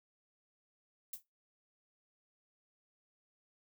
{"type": "noise with exponential decay", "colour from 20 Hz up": "violet", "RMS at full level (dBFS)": -37, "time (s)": [1.13, 1.23], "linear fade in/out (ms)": 5, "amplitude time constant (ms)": 20, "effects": ["noise-tail reverb RT60 0.2 s tail -19 dB re dry"]}